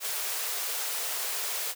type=high-pass noise; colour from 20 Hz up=white; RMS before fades=-32 dBFS; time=0-1.75 s; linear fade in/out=50 ms; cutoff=390 Hz; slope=96 dB/octave; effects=none